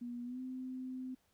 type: tone with pitch glide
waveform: sine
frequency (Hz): 241.3 to 257.1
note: B3 to C4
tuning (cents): -40 to -30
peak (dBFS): -40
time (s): 0.01-1.15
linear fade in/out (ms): 10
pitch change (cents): +110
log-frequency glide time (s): 0.24-0.4
effects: pink hiss -75 dBFS RMS until 1.33 s